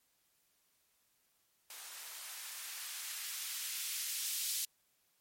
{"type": "noise with band-pass filter sweep", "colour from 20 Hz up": "violet", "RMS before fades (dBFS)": -42, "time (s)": [1.7, 4.65], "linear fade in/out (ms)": 2, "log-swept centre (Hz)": [720, 3700], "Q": 0.81, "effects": ["white hiss -75 dBFS RMS until 5.2 s", "MP3 64 kbps"]}